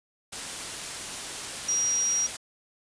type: tone in noise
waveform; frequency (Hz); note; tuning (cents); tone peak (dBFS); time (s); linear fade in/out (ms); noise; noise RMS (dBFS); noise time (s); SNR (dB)
sine; 5720; F8; +41; -23; 1.68-2.27; 10; white; -35; 0.32-2.37; +9
effects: resampled to 22050 Hz